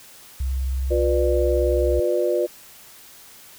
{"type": "tone with vibrato", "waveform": "sine", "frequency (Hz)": 65.41, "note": "C2", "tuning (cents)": 0, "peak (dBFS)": -21, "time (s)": [0.4, 2], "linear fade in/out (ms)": 5, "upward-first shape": "sine", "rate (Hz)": 19, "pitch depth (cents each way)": 49}
{"type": "chord", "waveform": "sine", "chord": "B diminished", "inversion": "second", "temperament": "just", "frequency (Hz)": [355.6, 493.9, 592.7], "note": ["F4", "B4", "D5"], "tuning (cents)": [31, 0, 16], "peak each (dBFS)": [-22, -23, -23], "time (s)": [0.9, 2.47], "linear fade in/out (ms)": 20}
{"effects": ["white hiss -46 dBFS RMS until 3.58 s"]}